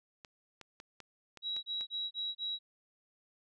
clicks, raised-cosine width 0.2 ms, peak -31 dBFS, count 7, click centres 0.248 / 0.613 / 0.801 / 1.003 / 1.373 / 1.565 / 1.81 s
sine tone bursts, 3872 Hz, B7, 35 cents flat, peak -34 dBFS, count 5, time 1.42-2.59 s, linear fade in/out 50 ms, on 210 ms, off 30 ms
effects none

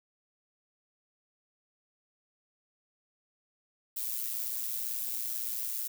violet noise with amplitude modulation, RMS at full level -32 dBFS, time 3.96-5.88 s, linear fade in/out 10 ms, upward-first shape sine, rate 118 Hz, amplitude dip 65%, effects none

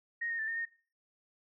sine tone with pitch steps, 1867 / 1846 / 1766 / 1827 / 1845 Hz, A#6 / A#6 / A6 / A#6 / A#6, +2 / -17 / +6 / -35 / -18 cents, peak -33 dBFS, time 0.21-0.655 s, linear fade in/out 10 ms, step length 89 ms, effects noise-tail reverb RT60 0.4 s tail -18 dB re dry

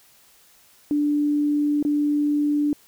sine tone with dropouts, 293.7 Hz, D4, in tune, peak -18 dBFS, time 0.91-2.73 s, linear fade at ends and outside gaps 1 ms, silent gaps 1.827-1.85 s, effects white hiss -55 dBFS RMS until 2.87 s

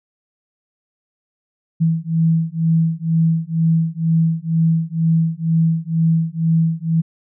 sine beating tone pair, 162.3 / 164.4 Hz, E3 / E3, -27 / -4 cents, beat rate 2.1 Hz, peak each -17 dBFS, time 1.8-7.02 s, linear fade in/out 20 ms, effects none

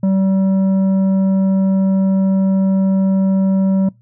sine tone with tanh clipping, 191.9 Hz, G3, 37 cents flat, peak -13 dBFS, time 0.03-3.89 s, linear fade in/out 5 ms, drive 8 dB, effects noise-tail reverb RT60 0.2 s tail -24 dB re dry + added 118 Hz sine -48 dBFS peak until 4.01 s

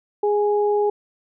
sine tone pair together, 413.9 / 830.6 Hz, G#4 / G#5, -6 / 0 cents, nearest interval octave, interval 1206 cents, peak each -17 / -24 dBFS, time 0.23-0.9 s, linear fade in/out 5 ms, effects none

